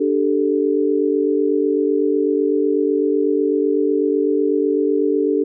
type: chord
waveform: sine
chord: D suspended fourth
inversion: none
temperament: equal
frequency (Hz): 293.7 / 392 / 440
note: D4 / G4 / A4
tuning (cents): 0 / 0 / 0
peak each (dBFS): -19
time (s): 0-5.44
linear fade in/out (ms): 10
effects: none